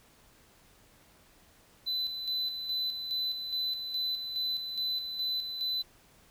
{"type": "tone with tremolo", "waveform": "triangle", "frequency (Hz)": 4011, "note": "B7", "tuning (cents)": 26, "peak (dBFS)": -28, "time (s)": [1.86, 5.83], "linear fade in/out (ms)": 20, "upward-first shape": "square", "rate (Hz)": 2.4, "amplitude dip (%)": 50, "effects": ["pink hiss -61 dBFS RMS until 6.3 s"]}